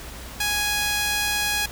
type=tone with high-pass filter; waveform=sawtooth; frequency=830.6 Hz; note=G#5; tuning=in tune; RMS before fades=-24 dBFS; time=0.4-1.66 s; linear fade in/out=5 ms; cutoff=1800 Hz; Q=0.75; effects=added 60 Hz sine -39 dBFS peak until 1.71 s + pink hiss -39 dBFS RMS until 1.71 s